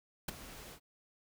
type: noise with ADSR envelope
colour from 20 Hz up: pink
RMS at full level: -35 dBFS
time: 0.28-0.8 s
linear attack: 7 ms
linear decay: 13 ms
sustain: -15 dB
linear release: 78 ms
effects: none